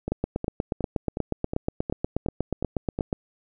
two click trains, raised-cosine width 2 ms, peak -15 / -11 dBFS, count 9 / 26, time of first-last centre 0.08-2.989 / 0.12-3.128 s, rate 2.75 / 8.31 Hz, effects none

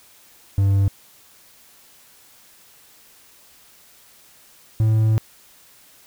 triangle tone pair in turn, 98.4 / 109.81 Hz, G2 / A2, +7 / -3 cents, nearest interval major second, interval 190 cents, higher second, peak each -12 dBFS, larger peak neither, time 0.58-0.88 / 4.8-5.18 s, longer second, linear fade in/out 0 ms, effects white hiss -51 dBFS RMS until 6.06 s

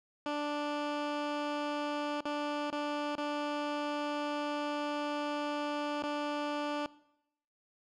15% pulse tone with dropouts, 293.7 Hz, D4, in tune, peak -26 dBFS, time 0.26-6.86 s, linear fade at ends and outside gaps 1 ms, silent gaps 2.207-2.254 / 2.702-2.726 / 3.154-3.181 / 6.024-6.035 s, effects noise-tail reverb RT60 0.8 s tail -20 dB re dry + low-pass 4000 Hz 12 dB/octave

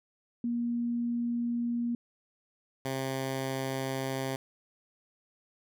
sine / 10% pulse tone pair in turn, 237.4 / 133.24 Hz, A#3 / C3, +32 / +32 cents, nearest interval minor seventh, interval 1000 cents, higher first, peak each -28 / -23 dBFS, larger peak second, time 0.44-1.95 / 2.85-4.36 s, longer neither, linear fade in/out 2 ms, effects none

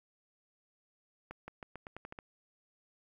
accelerating click train, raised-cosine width 0.5 ms, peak -29 dBFS, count 9, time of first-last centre 1.31-2.188 s, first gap 170 ms, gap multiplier 0.87, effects 11-bit

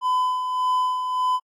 triangle tone with tremolo, 1009 Hz, B5, 37 cents sharp, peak -16 dBFS, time 0.01-1.4 s, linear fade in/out 50 ms, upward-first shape sine, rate 1.7 Hz, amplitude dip 50%, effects AAC 64 kbps

